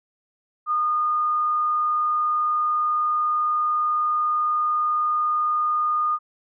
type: tone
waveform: sine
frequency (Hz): 1223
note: D#6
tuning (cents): -30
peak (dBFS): -19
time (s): 0.66-6.19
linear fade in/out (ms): 50
effects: none